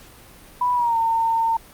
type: tone with pitch glide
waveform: sine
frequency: 986 to 909.4 Hz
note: B5 to A#5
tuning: -3 to -43 cents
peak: -17 dBFS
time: 0.61-1.57 s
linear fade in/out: 5 ms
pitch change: -140 cents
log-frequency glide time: 0.74-0.97 s
effects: pink hiss -46 dBFS RMS until 1.73 s + Opus 48 kbps